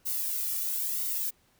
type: noise with flanger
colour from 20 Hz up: violet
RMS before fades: -31 dBFS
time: 0.05-1.31 s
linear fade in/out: 20 ms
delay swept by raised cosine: 1.2 to 1.91 ms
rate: 1 Hz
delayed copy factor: -1
effects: pink hiss -66 dBFS RMS until 1.59 s